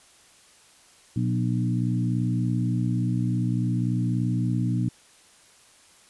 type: harmonic tone with a mistuned harmonic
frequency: 60.5 Hz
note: B1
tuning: 35 cents flat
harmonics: 2 / 3 / 4 / 5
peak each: -24 / -28 / -30 / -32 dBFS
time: 1.16-4.89 s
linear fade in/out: 5 ms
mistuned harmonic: 4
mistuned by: +21 cents
effects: white hiss -55 dBFS RMS until 6.09 s + resampled to 24000 Hz